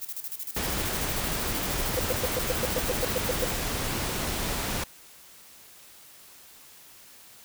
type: noise with tremolo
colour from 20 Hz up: violet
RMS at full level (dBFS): -34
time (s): 0.01-3.56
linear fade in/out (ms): 10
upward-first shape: square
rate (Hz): 13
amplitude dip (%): 80
type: noise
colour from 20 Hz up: pink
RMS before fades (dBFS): -30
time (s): 0.56-4.84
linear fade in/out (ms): 5
type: tone bursts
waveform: sine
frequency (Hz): 505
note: B4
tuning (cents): +39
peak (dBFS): -24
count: 12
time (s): 1.97-3.444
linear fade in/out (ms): 0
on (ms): 22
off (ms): 110
effects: white hiss -51 dBFS RMS until 7.44 s